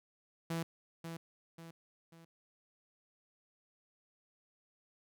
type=tone with echo; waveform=sawtooth; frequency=165.7 Hz; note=E3; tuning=9 cents sharp; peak=-31 dBFS; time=0.5-0.63 s; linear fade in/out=5 ms; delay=540 ms; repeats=3; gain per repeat=-7 dB; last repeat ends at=2.25 s; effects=none